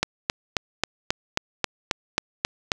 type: click train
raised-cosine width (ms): 0.2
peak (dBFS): -3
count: 11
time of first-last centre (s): 0.03-2.718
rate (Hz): 3.72
effects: none